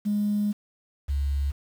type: tone pair in turn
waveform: sine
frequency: 207.1 / 70.14 Hz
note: G#3 / C#2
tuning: -5 / +21 cents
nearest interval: octave + perfect fifth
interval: 1874 cents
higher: first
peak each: -21 / -22 dBFS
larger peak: first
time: 0.05-0.53 / 1.08-1.52 s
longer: first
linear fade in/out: 20 ms
effects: tanh soft clip ceiling -18 dBFS + 8-bit